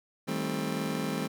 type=chord; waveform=30% pulse; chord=A half-diminished seventh; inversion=second; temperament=just; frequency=158.4 / 198 / 220 / 264 Hz; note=Eb3 / G3 / A3 / C4; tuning=+31 / +18 / 0 / +16 cents; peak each=-33 dBFS; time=0.27-1.28 s; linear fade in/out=20 ms; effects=none